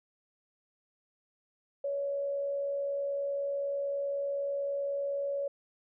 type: tone with frequency modulation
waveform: sine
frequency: 562 Hz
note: C#5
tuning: 24 cents sharp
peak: -30 dBFS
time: 1.84-5.48 s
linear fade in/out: 5 ms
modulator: 70.6 Hz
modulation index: 0.21
effects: none